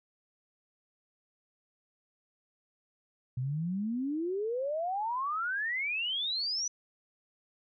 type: exponential sweep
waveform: sine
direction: up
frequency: 121.8 to 6010 Hz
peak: -30 dBFS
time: 3.37-6.68 s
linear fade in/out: 5 ms
effects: none